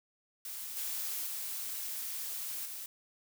blue noise with level steps, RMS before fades -42 / -37 / -39 / -43 dBFS, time 0.45-2.86 s, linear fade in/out 2 ms, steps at 0.76 / 1.26 / 2.65 s, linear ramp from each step 10 ms, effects none

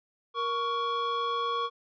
square tone pair together, 469.9 / 1117 Hz, A#4 / C#6, +14 / +13 cents, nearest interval octave + minor third, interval 1499 cents, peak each -35 / -29 dBFS, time 0.34-1.7 s, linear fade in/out 50 ms, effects resampled to 11025 Hz

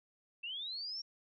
sine linear sweep, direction up, 2637 to 5588 Hz, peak -39 dBFS, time 0.43-1.02 s, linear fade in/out 10 ms, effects none

